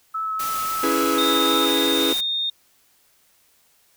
sine tone with vibrato, 1300 Hz, E6, 24 cents flat, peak -23 dBFS, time 0.14-1.66 s, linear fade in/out 10 ms, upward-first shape sine, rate 3.7 Hz, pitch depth 11 cents each way
white noise, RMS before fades -31 dBFS, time 0.39-2.21 s, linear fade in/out 10 ms
45% pulse chord, C# minor seventh, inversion none, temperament equal, 277.2 / 329.6 / 415.3 / 493.9 Hz, C#4 / E4 / G#4 / B4, 0 / 0 / 0 / 0 cents, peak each -25 / -24 / -26 / -27 dBFS, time 0.83-2.13 s, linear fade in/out 5 ms
sine tone, 3670 Hz, A#7, 28 cents flat, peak -21 dBFS, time 1.18-2.5 s, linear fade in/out 5 ms
effects white hiss -60 dBFS RMS until 3.96 s

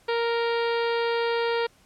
harmonic tone, 466.2 Hz, A#4, in tune, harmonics 1 / 2 / 3 / 4 / 5 / 6 / 7 / 8 / 9 / 10, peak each -24 / -30 / -34 / -36 / -38 / -40 / -41 / -42 / -43 / -44 dBFS, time 0.08-1.67 s, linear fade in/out 10 ms, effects pink hiss -59 dBFS RMS until 1.85 s + low-pass 11000 Hz 12 dB/octave

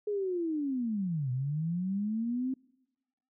sine linear two-way sweep, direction down then up, 423.6 to 122.9 to 265.4 Hz, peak -29 dBFS, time 0.07-2.54 s, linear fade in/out 5 ms, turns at 1.31 s, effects noise-tail reverb RT60 1.0 s tail -26 dB re dry

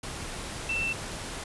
sine tone in noise, 2675 Hz, E7, 25 cents sharp, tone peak -27 dBFS, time 0.69-0.93 s, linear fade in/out 5 ms, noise pink, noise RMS -37 dBFS, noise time 0.03-1.44 s, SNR +7 dB, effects resampled to 24000 Hz

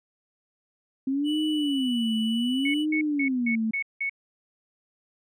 sine tone with vibrato, 261.6 Hz, C4, in tune, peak -23 dBFS, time 1.07-3.71 s, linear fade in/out 5 ms, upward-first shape sine, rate 0.67 Hz, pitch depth 290 cents each way
triangle tone, 2960 Hz, F#7, in tune, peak -30 dBFS, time 1.24-2.86 s, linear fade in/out 50 ms
sine tone bursts, 2212 Hz, C#7, 4 cents flat, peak -25 dBFS, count 6, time 2.65-4.096 s, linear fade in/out 5 ms, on 91 ms, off 180 ms
effects none

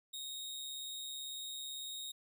sawtooth tone with amplitude modulation, 3740 Hz, A#7, 5 cents sharp, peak -37 dBFS, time 0.13-2.12 s, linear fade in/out 10 ms, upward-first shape sine, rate 138 Hz, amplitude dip 40%, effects none

